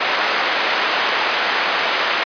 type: band-pass noise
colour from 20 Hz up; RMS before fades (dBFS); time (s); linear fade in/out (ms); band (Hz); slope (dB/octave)
white; -19; 0-2.24; 10; 490 to 2400; 12
effects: resampled to 11025 Hz